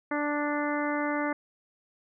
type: harmonic tone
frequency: 293.7 Hz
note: D4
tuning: in tune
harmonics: 1 / 2 / 3 / 4 / 5 / 6 / 7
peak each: -30 / -33 / -35 / -36 / -37 / -38 / -38 dBFS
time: 0.11-1.33 s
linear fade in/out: 5 ms
effects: none